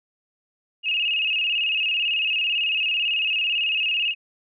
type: tone with vibrato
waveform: sine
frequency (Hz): 2706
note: E7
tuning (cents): +45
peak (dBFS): -20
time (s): 0.83-4.15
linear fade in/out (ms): 50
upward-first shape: square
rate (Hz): 18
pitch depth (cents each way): 85
effects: none